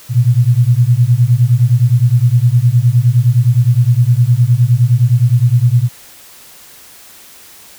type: beating tone pair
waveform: sine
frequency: 116.54 / 126.24 Hz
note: A#2 / B2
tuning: 0 / +38 cents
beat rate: 9.7 Hz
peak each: -10 dBFS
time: 0.09-5.89 s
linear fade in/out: 50 ms
effects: white hiss -39 dBFS RMS until 7.78 s